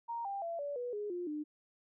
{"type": "tone with pitch steps", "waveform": "sine", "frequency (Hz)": [933, 793.7, 675.2, 574.3, 488.6, 415.6, 353.5, 300.7], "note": ["A#5", "G5", "E5", "D5", "B4", "G#4", "F4", "D4"], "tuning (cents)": [1, 21, 41, -39, -19, 1, 21, 41], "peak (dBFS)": -36, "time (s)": [0.08, 1.44], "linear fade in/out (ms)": 20, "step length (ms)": 170, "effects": []}